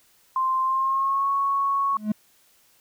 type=tone with pitch glide; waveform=sine; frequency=1046.5 to 1106.8 Hz; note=C6 to C#6; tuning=0 to -3 cents; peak=-20 dBFS; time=0.36-1.97 s; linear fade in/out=2 ms; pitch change=+97 cents; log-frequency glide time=0.62-1.29 s
type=tone with exponential growth; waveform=triangle; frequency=212.7 Hz; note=G#3; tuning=42 cents sharp; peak=-15 dBFS; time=1.92-2.12 s; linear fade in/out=5 ms; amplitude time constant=42 ms
effects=white hiss -60 dBFS RMS until 2.8 s